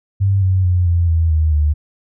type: tone with pitch steps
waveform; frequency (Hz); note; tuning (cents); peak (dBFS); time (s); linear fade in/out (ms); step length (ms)
sine; 98 / 93.74 / 89.66 / 85.76 / 82.03 / 78.46 / 75.05; G2 / F#2 / F2 / F2 / E2 / D#2 / D2; 0 / +23 / +46 / -31 / -8 / +15 / +38; -11; 0.2-1.74; 20; 220
effects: none